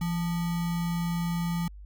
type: tone with sample-and-hold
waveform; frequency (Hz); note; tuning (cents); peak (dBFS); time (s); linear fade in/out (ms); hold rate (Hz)
sine; 170; F3; -46; -26; 0.01-1.68; 5; 1050
effects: added 50 Hz sine -42 dBFS peak until 1.85 s